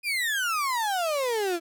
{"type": "exponential sweep", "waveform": "35% pulse", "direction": "down", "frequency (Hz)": [2484, 326.4], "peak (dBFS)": -23, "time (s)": [0.03, 1.6], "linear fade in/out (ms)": 50, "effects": []}